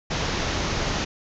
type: low-pass noise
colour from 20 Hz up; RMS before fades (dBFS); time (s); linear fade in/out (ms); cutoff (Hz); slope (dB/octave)
pink; -26; 0.1-1.05; 10; 6700; 96
effects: none